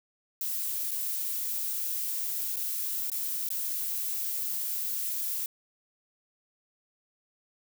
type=noise with dropouts; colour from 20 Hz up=violet; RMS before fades=-32 dBFS; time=0.41-5.46 s; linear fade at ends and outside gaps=2 ms; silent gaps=0.91-0.914 / 2.56-2.566 / 3.101-3.117 / 3.49-3.503 s; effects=none